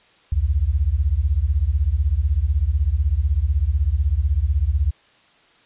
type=beating tone pair; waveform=sine; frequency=64.1 / 80.1 Hz; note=C2 / E2; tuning=-35 / -49 cents; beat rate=16 Hz; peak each=-19 / -19 dBFS; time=0.32-4.91 s; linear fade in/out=5 ms; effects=white hiss -55 dBFS RMS until 5.65 s + resampled to 8000 Hz